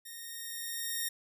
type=tone with level ramp; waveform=5% pulse; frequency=1851 Hz; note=A#6; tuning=13 cents flat; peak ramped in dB=-34 to -21 dBFS; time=0.05-1.09 s; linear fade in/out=10 ms; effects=none